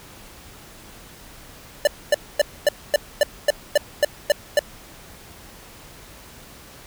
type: tone bursts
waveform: square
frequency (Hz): 587.3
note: D5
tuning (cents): 0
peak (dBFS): -13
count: 11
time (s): 1.85-4.592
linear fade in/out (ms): 2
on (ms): 22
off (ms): 250
effects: pink hiss -44 dBFS RMS until 6.86 s